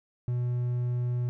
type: tone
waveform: triangle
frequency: 122.5 Hz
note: B2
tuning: 14 cents flat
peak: -24 dBFS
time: 0.28-1.29 s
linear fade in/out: 0 ms
effects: none